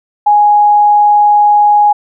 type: tone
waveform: sine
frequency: 830.6 Hz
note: G#5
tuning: in tune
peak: -4 dBFS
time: 0.26-1.93 s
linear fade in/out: 10 ms
effects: none